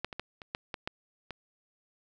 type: clicks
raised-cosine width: 0.3 ms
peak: -16 / -24 / -19 / -28 / -16 / -19 / -17 / -23 dBFS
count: 8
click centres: 0.046 / 0.128 / 0.196 / 0.418 / 0.549 / 0.742 / 0.875 / 1.307 s
effects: none